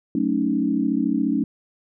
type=chord; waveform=sine; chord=D# half-diminished seventh; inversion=first; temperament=equal; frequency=185 / 220 / 277.2 / 311.1 Hz; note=F#3 / A3 / C#4 / D#4; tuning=0 / 0 / 0 / 0 cents; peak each=-28 / -24 / -22 / -25 dBFS; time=0.15-1.44 s; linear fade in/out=2 ms; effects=none